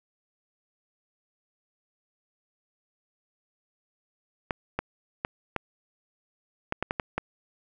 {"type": "clicks", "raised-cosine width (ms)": 0.5, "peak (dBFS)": -12, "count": 9, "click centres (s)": [4.508, 4.79, 5.249, 5.563, 6.724, 6.826, 6.909, 6.998, 7.18], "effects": []}